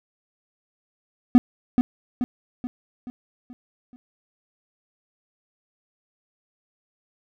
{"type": "tone with echo", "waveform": "triangle", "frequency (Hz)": 247.4, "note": "B3", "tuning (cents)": 3, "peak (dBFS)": -6, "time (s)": [1.35, 1.38], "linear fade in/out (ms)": 0, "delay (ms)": 430, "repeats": 6, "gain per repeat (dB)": -6, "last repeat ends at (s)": 3.96, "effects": []}